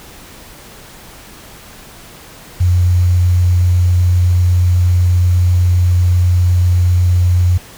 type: tone with quantisation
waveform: sine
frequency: 89.2 Hz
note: F2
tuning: 37 cents sharp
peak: -8 dBFS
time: 2.6-7.58 s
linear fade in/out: 10 ms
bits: 6
effects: pink hiss -37 dBFS RMS until 7.77 s